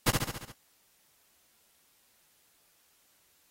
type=noise with echo; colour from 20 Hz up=pink; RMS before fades=-24 dBFS; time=0.06-0.11 s; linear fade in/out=10 ms; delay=69 ms; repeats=6; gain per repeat=-4 dB; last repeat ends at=0.524 s; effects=white hiss -67 dBFS RMS until 3.5 s + AAC 48 kbps